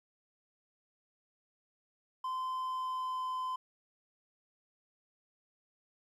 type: tone with pitch glide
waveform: triangle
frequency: 1031 to 1024.5 Hz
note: C6 to C6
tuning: -26 to -37 cents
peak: -32 dBFS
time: 2.24-3.56 s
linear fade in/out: 5 ms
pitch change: -11 cents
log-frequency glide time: 2.52-3.22 s
effects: 12-bit